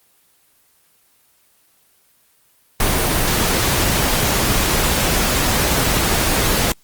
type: noise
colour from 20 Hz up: pink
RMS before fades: -17 dBFS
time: 2.8-6.72 s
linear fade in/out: 2 ms
effects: white hiss -57 dBFS RMS until 6.83 s + Opus 24 kbps